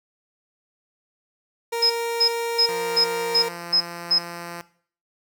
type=tone; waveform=30% pulse; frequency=466.2 Hz; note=A#4; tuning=in tune; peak=-21 dBFS; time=1.72-3.49 s; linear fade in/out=10 ms
type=tone bursts; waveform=sine; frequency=5120 Hz; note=D#8; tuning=49 cents sharp; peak=-15 dBFS; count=7; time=1.82-4.187 s; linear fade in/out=10 ms; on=81 ms; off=300 ms
type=tone with pitch glide; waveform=5% pulse; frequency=174.61 to 171.81 Hz; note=F3 to F3; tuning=0 to -28 cents; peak=-22 dBFS; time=2.69-4.61 s; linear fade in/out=0 ms; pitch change=-28 cents; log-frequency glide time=3.34-3.59 s
effects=noise-tail reverb RT60 0.5 s tail -17 dB re dry